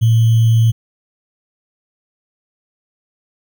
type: tone with sample-and-hold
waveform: sine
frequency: 113.6 Hz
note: A#2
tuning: 44 cents flat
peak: -8 dBFS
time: 0.01-0.72 s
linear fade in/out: 20 ms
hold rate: 3150 Hz
effects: none